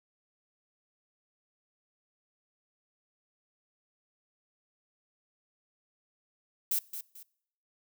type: noise with echo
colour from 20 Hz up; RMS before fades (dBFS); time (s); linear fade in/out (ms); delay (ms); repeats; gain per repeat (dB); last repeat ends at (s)
violet; -29; 6.71-6.79; 5; 220; 2; -10; 7.23
effects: noise-tail reverb RT60 0.7 s tail -23 dB re dry